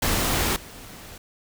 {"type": "noise with level steps", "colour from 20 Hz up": "pink", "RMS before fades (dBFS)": [-23, -42], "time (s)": [0.02, 1.18], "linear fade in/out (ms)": 5, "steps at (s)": 0.56, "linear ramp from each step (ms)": 2, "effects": []}